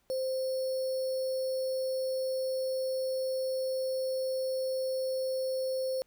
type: tone with sample-and-hold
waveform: sine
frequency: 522 Hz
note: C5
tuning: 4 cents flat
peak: -29 dBFS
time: 0.1-6.02 s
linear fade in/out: 0 ms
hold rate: 4900 Hz
effects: pink hiss -72 dBFS RMS until 6.06 s